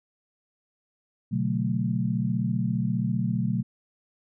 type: chord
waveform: sine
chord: B minor seventh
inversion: none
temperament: equal with one note detuned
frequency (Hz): 123.47 / 143.56 / 185 / 220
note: B2 / D3 / F#3 / A3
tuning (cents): 0 / -39 / 0 / 0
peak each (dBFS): -28 / -31 / -28 / -29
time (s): 1.31-3.63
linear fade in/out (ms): 20
effects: none